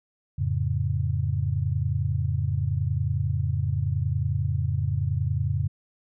sine chord, F augmented, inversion none, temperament equal with one note detuned, 87.31 / 108.17 / 138.59 Hz, F2 / A2 / C#3, 0 / -29 / 0 cents, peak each -27 dBFS, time 0.38-5.68 s, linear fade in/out 10 ms, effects none

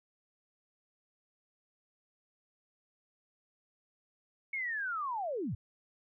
sine linear sweep, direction down, 2217 to 77.78 Hz, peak -33 dBFS, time 4.53-5.55 s, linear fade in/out 5 ms, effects none

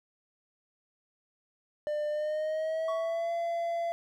triangle tone with pitch glide, 598 to 679 Hz, D5 to F5, +31 to -49 cents, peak -27 dBFS, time 1.87-3.92 s, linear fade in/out 0 ms, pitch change +220 cents, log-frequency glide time 2.1-3.32 s
triangle tone with exponential decay, 1119 Hz, C#6, 16 cents sharp, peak -31 dBFS, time 2.88-3.48 s, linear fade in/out 5 ms, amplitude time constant 130 ms
effects none

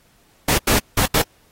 pink noise bursts at uneven times, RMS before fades -17 dBFS, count 4, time 0.48-0.58 / 0.67-0.79 / 0.97-1.06 / 1.14-1.22 s, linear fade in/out 5 ms, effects pink hiss -57 dBFS RMS until 1.51 s + AAC 48 kbps

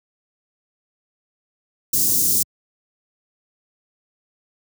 white band-stop noise, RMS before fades -18 dBFS, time 1.93-2.43 s, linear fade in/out 5 ms, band 350 to 5600 Hz, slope 24 dB/octave, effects high-pass 80 Hz 12 dB/octave

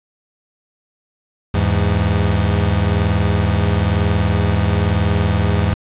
30% pulse tone pair together, 81.2 / 102.18 Hz, E2 / G#2, -26 / -28 cents, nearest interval major third, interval 398 cents, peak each -14 dBFS, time 1.54-5.74 s, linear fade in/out 5 ms, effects resampled to 8000 Hz + 7-bit

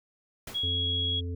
pink noise with exponential decay, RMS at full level -37 dBFS, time 0.47-0.76 s, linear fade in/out 5 ms, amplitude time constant 61 ms
sine tone, 3322 Hz, G#7, in tune, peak -27 dBFS, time 0.54-1.21 s, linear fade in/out 20 ms
harmonic tone, 87.31 Hz, F2, in tune, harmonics 1 / 3 / 5, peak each -31 / -41 / -43 dBFS, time 0.63-1.35 s, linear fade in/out 5 ms
effects none

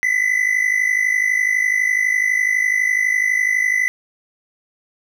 triangle tone pair together, 1973 / 2025 Hz, B6 / B6, -2 / +43 cents, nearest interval unison, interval 45 cents, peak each -18 / -15 dBFS, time 0.03-3.88 s, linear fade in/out 0 ms, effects none

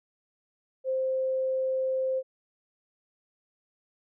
sine tone, 523.3 Hz, C5, in tune, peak -25 dBFS, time 0.84-2.23 s, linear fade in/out 50 ms, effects none

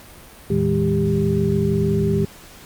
sine tone cluster, 81.9 / 113 / 159.9 / 205.8 / 395.7 Hz, E2 / A2 / D#3 / G#3 / G4, -11 / +47 / +48 / -16 / +16 cents, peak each -28 / -24 / -21 / -22 / -21 dBFS, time 0.5-2.25 s, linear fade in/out 5 ms, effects pink hiss -43 dBFS RMS until 2.65 s + Opus 48 kbps

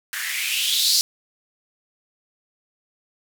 violet noise with band-pass filter sweep, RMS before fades -22 dBFS, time 0.13-1.01 s, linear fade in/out 0 ms, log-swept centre 1600 to 4900 Hz, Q 5.2, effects none

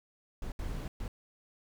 brown noise bursts at uneven times, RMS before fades -37 dBFS, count 3, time 0.42-0.52 / 0.59-0.88 / 1-1.08 s, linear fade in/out 2 ms, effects none

